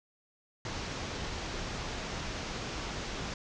pink low-pass noise, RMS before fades -38 dBFS, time 0.65-3.34 s, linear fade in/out 2 ms, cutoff 6700 Hz, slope 48 dB/octave, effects none

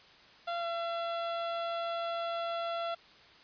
30% pulse tone with pitch glide, 686 to 676.6 Hz, F5 to E5, -31 to +45 cents, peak -30 dBFS, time 0.47-2.95 s, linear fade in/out 10 ms, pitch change -24 cents, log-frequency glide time 0.6-0.65 s, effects white hiss -57 dBFS RMS until 3.43 s + resampled to 11025 Hz

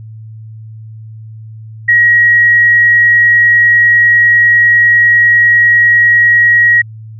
sine tone, 1900 Hz, A#6, 33 cents sharp, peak -4 dBFS, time 1.88-6.82 s, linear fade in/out 10 ms, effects added 110 Hz sine -27 dBFS peak until 7.19 s

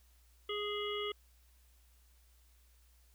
harmonic tone, 415.3 Hz, G#4, in tune, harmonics 1 / 3 / 5 / 7 / 8, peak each -38 / -43 / -45 / -43 / -44 dBFS, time 0.49-1.12 s, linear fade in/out 5 ms, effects added 60 Hz sine -63 dBFS peak until 3.14 s + white hiss -71 dBFS RMS until 3.14 s

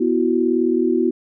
sine chord, B suspended fourth, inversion none, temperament equal with one note detuned, 246.9 / 331.3 / 370 Hz, B3 / E4 / F#4, 0 / +9 / 0 cents, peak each -20 / -19 / -19 dBFS, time 0-1.11 s, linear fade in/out 10 ms, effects none

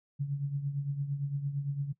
sine tone with tremolo, 141.2 Hz, C#3, 32 cents sharp, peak -27 dBFS, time 0.19-1.93 s, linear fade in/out 20 ms, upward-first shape triangle, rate 8.8 Hz, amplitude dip 70%, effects noise-tail reverb RT60 0.1 s tail -19 dB re dry

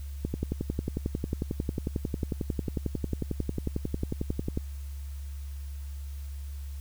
click train, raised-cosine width 3 ms, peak -16 dBFS, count 49, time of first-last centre 0.25-4.574 s, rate 11.1 Hz, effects added 70 Hz sine -35 dBFS peak until 6.8 s + white hiss -56 dBFS RMS until 6.8 s

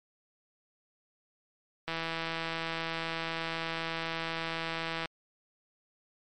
click train, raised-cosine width 0.3 ms, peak -18 dBFS, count 522, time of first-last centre 1.88-5.057 s, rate 164 Hz, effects MP3 64 kbps

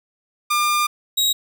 sawtooth tone pair in turn, 1201 / 3813 Hz, D6 / A#7, +38 / +38 cents, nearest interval octave + minor sixth, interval 2000 cents, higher second, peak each -13 dBFS, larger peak neither, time 0.5-0.87 / 1.17-1.33 s, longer first, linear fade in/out 10 ms, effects none

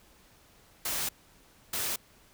white noise bursts at uneven times, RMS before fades -32 dBFS, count 2, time 0.85-1.09 / 1.73-1.96 s, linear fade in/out 5 ms, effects pink hiss -60 dBFS RMS until 2.33 s

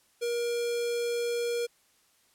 square tone with notch filter, 474.4 Hz, A#4, 30 cents sharp, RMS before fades -30 dBFS, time 0.21-1.67 s, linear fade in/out 20 ms, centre 1200 Hz, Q 1.1, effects white hiss -66 dBFS RMS until 2.34 s + low-pass 12000 Hz 12 dB/octave

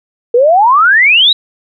sine exponential sweep, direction up, 459.2 to 3966 Hz, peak -4 dBFS, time 0.34-1.33 s, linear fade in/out 5 ms, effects none

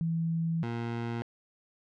sine / 20% pulse tone pair in turn, 164.81 / 117.11 Hz, E3 / A#2, 0 / +8 cents, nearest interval tritone, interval 592 cents, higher first, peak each -27 dBFS, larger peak neither, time 0.01-0.63 / 0.63-1.22 s, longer first, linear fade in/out 0 ms, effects low-pass 3000 Hz 12 dB/octave

